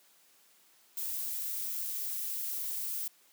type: noise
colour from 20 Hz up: violet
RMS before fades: -36 dBFS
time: 0.97-3.08 s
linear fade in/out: 5 ms
effects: white hiss -64 dBFS RMS until 3.32 s + high-pass 200 Hz 12 dB/octave